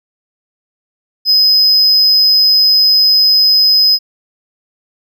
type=tone; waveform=triangle; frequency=5050 Hz; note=D#8; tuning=25 cents sharp; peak=-5 dBFS; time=1.25-3.99 s; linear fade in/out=50 ms; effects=none